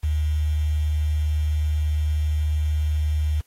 sine tone with quantisation, 76.1 Hz, D#2, 38 cents flat, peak -19 dBFS, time 0.03-3.41 s, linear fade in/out 10 ms, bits 7, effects white hiss -64 dBFS RMS until 3.46 s + AAC 48 kbps

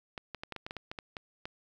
clicks, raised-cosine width 0.3 ms, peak -23 dBFS, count 12, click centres 0.178 / 0.347 / 0.435 / 0.523 / 0.563 / 0.665 / 0.709 / 0.767 / 0.915 / 0.988 / 1.168 / 1.455 s, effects 9-bit

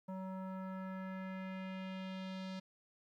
square tone with low-pass filter sweep, 188.6 Hz, F#3, 33 cents sharp, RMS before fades -44 dBFS, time 0.08-2.6 s, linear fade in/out 10 ms, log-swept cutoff 910 to 4500 Hz, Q 1.9, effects 13-bit

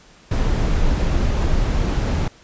brown noise, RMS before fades -18 dBFS, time 0.31-2.28 s, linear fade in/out 5 ms, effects pink hiss -49 dBFS RMS until 2.43 s + resampled to 16000 Hz

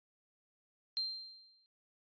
sine tone with exponential decay, 4161 Hz, C8, 10 cents flat, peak -31 dBFS, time 0.97-1.66 s, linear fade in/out 0 ms, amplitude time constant 150 ms, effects resampled to 11025 Hz

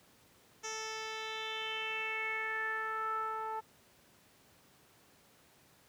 10% pulse tone with low-pass filter sweep, 440 Hz, A4, in tune, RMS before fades -38 dBFS, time 0.63-3.61 s, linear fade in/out 20 ms, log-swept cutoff 6000 to 1000 Hz, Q 5, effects pink hiss -64 dBFS RMS until 5.88 s + high-pass 100 Hz 12 dB/octave

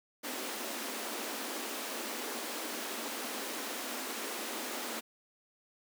pink high-pass noise, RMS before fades -39 dBFS, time 0.23-5.01 s, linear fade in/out 20 ms, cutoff 220 Hz, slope 96 dB/octave, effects none

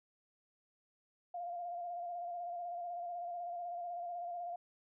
sine tone with vibrato, 698.5 Hz, F5, in tune, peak -39 dBFS, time 1.34-4.56 s, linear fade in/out 5 ms, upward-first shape square, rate 16 Hz, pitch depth 29 cents each way, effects none

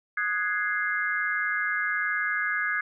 sine chord, Ab dominant seventh, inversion second, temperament equal, 1244.5 / 1480 / 1661.2 / 2093 Hz, Eb6 / Gb6 / Ab6 / C7, 0 / 0 / 0 / 0 cents, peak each -33 / -32 / -27 / -32 dBFS, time 0.17-2.81 s, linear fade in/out 5 ms, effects none

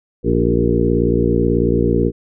harmonic tone with a mistuned harmonic, 58.27 Hz, A#1, in tune, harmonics 1 / 2 / 3 / 4 / 5 / 6 / 7 / 8, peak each -21 / -21 / -21 / -21 / -21 / -21 / -21 / -21 dBFS, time 0.23-2.12 s, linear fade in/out 50 ms, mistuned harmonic 6, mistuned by +43 cents, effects none

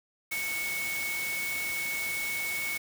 sine tone in noise, 2213 Hz, C#7, 3 cents flat, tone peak -31 dBFS, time 0.31-2.78 s, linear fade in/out 10 ms, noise white, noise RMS -37 dBFS, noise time 0.31-2.78 s, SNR +3 dB, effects none

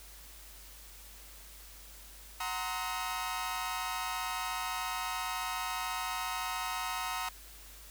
sawtooth chord, C half-diminished seventh, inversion second, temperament equal with one note detuned, 740 / 932.3 / 1046.5 / 1275.8 Hz, Gb5 / Bb5 / C6 / Eb6, 0 / 0 / 0 / +43 cents, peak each -37 / -35 / -38 / -35 dBFS, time 2.4-7.29 s, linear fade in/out 5 ms, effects added 50 Hz sine -53 dBFS peak until 7.9 s + white hiss -53 dBFS RMS until 7.9 s

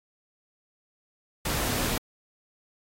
sine tone in noise, 246.8 Hz, B3, 1 cent flat, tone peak -36 dBFS, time 1.64-1.97 s, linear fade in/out 5 ms, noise pink, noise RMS -29 dBFS, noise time 1.45-1.98 s, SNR -10 dB, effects AAC 48 kbps

